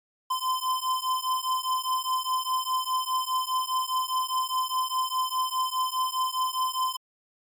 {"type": "beating tone pair", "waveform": "square", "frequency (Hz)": [1026, 1030.9], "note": ["C6", "C6"], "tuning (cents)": [-34, -26], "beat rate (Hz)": 4.9, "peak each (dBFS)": -29, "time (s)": [0.3, 6.97], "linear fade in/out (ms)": 10, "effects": ["MP3 96 kbps"]}